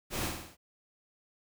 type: noise with echo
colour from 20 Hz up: pink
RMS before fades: -35 dBFS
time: 0.1-0.31 s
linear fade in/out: 50 ms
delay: 52 ms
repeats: 5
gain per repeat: -4 dB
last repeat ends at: 0.57 s
effects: none